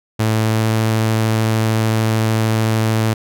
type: tone with pitch glide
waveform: sawtooth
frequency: 110 to 110.83 Hz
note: A2 to A2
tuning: 0 to +13 cents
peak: -10 dBFS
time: 0.19-3.14 s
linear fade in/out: 10 ms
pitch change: +13 cents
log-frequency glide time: 0.37-0.65 s
effects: none